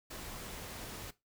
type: noise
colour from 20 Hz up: pink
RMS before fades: -45 dBFS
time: 0.1-1.11 s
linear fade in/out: 10 ms
effects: noise-tail reverb RT60 0.2 s tail -17 dB re dry